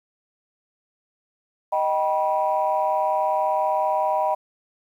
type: chord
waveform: sine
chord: Eb augmented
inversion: none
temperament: just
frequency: 622.3 / 777.8 / 972.3 Hz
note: Eb5 / G5 / B5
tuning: 0 / -14 / -27 cents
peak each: -23 dBFS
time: 1.72-4.35 s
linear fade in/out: 10 ms
effects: tanh soft clip ceiling -11 dBFS + 9-bit